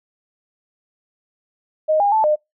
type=tone with pitch steps; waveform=sine; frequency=622 / 811 / 875 / 606 Hz; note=D#5 / G#5 / A5 / D#5; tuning=-1 / -41 / -10 / -46 cents; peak=-13 dBFS; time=1.88-2.36 s; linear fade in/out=20 ms; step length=120 ms; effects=noise-tail reverb RT60 0.2 s tail -26 dB re dry